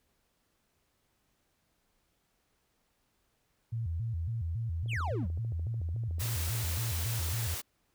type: tone with vibrato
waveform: sine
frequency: 97.4 Hz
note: G2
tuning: 11 cents flat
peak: -31 dBFS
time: 3.72-7.55 s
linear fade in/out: 10 ms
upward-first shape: square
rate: 3.6 Hz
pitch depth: 280 cents each way
type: click train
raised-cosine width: 2 ms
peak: -38 dBFS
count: 34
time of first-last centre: 4.86-7.286 s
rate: 13.6 Hz
type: exponential sweep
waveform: triangle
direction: down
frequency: 3490 to 145.8 Hz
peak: -32 dBFS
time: 4.88-5.29 s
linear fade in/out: 50 ms
type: noise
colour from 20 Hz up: white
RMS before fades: -38 dBFS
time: 6.19-7.62 s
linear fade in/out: 20 ms
effects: pink hiss -75 dBFS RMS until 7.94 s